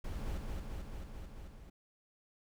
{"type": "noise with echo", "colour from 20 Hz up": "brown", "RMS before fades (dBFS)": -40, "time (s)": [0.04, 0.38], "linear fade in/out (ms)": 5, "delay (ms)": 220, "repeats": 6, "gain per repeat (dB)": -2, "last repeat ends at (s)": 1.7, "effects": []}